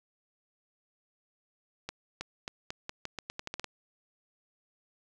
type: accelerating click train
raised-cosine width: 0.2 ms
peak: -19 dBFS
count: 13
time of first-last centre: 1.89-3.643 s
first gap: 320 ms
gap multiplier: 0.84
effects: none